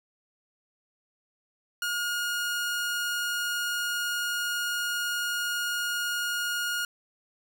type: tone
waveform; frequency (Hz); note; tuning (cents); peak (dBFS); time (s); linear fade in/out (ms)
sawtooth; 1431; F6; +42; -24; 1.82-6.85; 2
effects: none